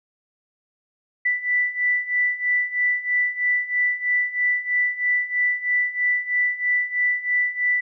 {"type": "beating tone pair", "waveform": "sine", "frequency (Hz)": [1975.5, 1978.6], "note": ["B6", "B6"], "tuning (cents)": [0, 3], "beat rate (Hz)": 3.1, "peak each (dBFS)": [-24, -21], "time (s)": [1.25, 7.81], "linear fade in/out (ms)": 10, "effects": []}